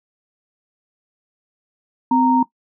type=tone pair together; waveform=sine; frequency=256.1 / 928.1 Hz; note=C4 / A#5; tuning=-37 / -8 cents; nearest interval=octave + minor seventh; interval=2229 cents; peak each=-15 dBFS; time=2.11-2.43 s; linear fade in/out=5 ms; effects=noise-tail reverb RT60 0.1 s tail -18 dB re dry